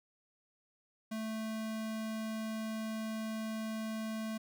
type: tone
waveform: square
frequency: 220 Hz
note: A3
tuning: in tune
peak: -37 dBFS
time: 1.11-4.38 s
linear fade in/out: 10 ms
effects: none